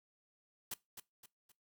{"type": "noise with echo", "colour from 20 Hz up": "white", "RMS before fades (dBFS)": -41, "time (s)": [0.71, 0.74], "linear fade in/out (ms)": 5, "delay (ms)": 260, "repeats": 3, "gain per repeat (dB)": -8, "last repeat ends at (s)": 1.52, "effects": ["noise-tail reverb RT60 0.2 s tail -21 dB re dry"]}